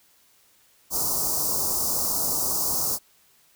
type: band-stop noise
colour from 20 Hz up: white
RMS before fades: -25 dBFS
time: 0.9-2.99 s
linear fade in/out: 50 ms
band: 1200 to 4800 Hz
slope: 48 dB/octave
effects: white hiss -60 dBFS RMS until 3.55 s